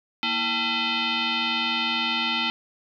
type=tone with frequency modulation; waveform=sine; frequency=234.4 Hz; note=A#3; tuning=10 cents sharp; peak=-22 dBFS; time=0.23-2.5 s; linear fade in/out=0 ms; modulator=562 Hz; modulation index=6.5; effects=none